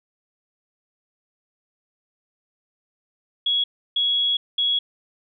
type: tone bursts at uneven times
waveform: sine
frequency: 3340 Hz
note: G#7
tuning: 9 cents sharp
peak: -18 dBFS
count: 3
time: 3.46-3.64 / 3.96-4.37 / 4.58-4.79 s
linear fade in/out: 5 ms
effects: none